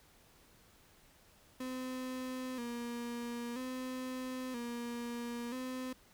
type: tone with vibrato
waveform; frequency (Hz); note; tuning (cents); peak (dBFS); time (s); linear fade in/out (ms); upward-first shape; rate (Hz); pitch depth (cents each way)
35% pulse; 246.9; B3; 0; -37; 1.6-5.93; 5; square; 0.51; 66
effects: pink hiss -64 dBFS RMS until 6.13 s